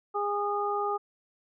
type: harmonic tone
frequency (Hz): 409.5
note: G#4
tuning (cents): -24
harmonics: 1 / 2 / 3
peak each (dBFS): -31 / -31 / -31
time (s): 0.14-0.98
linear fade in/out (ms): 20
effects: none